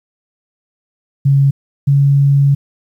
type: tone pair in turn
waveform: sine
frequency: 138.59 / 140.12 Hz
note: C#3 / C#3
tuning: 0 / +19 cents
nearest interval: unison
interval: 19 cents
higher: second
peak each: -7 dBFS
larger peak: neither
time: 1.25-1.51 / 1.87-2.55 s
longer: second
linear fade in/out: 10 ms
effects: 8-bit